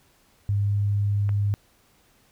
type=tone with pitch glide; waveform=sine; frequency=101.2 to 101.79 Hz; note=G#2 to G#2; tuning=-44 to -34 cents; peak=-20 dBFS; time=0.49-1.54 s; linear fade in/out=0 ms; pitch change=+10 cents; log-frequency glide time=0.59-0.73 s
type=click; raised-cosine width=0.5 ms; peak=-24 dBFS; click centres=1.292 s
effects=pink hiss -61 dBFS RMS until 2.31 s